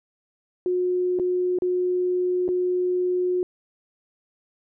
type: tone with dropouts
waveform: sine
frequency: 361.8 Hz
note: F#4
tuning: 39 cents flat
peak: -20 dBFS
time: 0.66-3.43 s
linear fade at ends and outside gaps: 1 ms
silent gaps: 1.189-1.197 / 1.587-1.621 / 2.48-2.488 s
effects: none